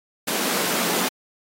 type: high-pass noise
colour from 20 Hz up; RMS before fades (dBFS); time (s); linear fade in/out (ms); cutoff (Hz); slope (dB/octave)
pink; -24; 0.27-1.09; 10; 180; 48
effects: AAC 48 kbps